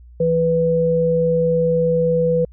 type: tone pair together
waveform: sine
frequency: 164.75 / 494.1 Hz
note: E3 / B4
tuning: -1 / +1 cents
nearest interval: octave + perfect fifth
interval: 1902 cents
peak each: -20 / -15 dBFS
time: 0.2-2.45 s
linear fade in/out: 5 ms
effects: added 60 Hz sine -40 dBFS peak until 2.52 s